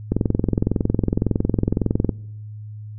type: click train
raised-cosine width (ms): 3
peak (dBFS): -5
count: 44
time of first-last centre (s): 0.12-2.092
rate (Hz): 21.8
effects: noise-tail reverb RT60 0.9 s tail -24 dB re dry + added 106 Hz sine -32 dBFS peak until 2.98 s